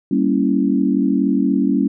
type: chord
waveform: sine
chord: G diminished seventh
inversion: none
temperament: equal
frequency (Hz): 196 / 233.1 / 277.2 / 329.6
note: G3 / Bb3 / Db4 / Fb4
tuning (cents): 0 / 0 / 0 / 0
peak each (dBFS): -19 / -20 / -17 / -23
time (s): 0.11-1.88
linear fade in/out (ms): 5
effects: none